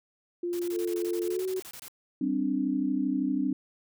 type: tone with pitch glide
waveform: sine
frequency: 349.2 to 374.3 Hz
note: F4 to F#4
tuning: 0 to +20 cents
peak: -28 dBFS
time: 0.43-1.6 s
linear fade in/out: 5 ms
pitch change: +120 cents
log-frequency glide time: 1.24-1.44 s
type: noise bursts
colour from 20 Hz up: white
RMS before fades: -44 dBFS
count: 16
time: 0.53-1.882 s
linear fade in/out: 0 ms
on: 62 ms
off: 24 ms
type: tone with vibrato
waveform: sine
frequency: 440 Hz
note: A4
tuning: in tune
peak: -33 dBFS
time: 0.71-1.43 s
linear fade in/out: 50 ms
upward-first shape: sine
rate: 2.8 Hz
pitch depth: 16 cents each way
type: chord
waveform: sine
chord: G suspended fourth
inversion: none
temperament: just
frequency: 196 / 261.3 / 294 Hz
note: G3 / C4 / D4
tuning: 0 / -2 / +2 cents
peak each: -33 / -28 / -29 dBFS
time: 2.21-3.53 s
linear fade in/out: 5 ms
effects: none